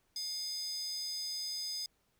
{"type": "tone with high-pass filter", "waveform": "square", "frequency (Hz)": 713, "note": "F5", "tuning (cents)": 36, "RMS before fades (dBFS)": -39, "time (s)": [0.16, 1.86], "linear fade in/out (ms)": 2, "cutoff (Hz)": 5200, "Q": 8.7, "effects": ["pink hiss -75 dBFS RMS until 2.19 s"]}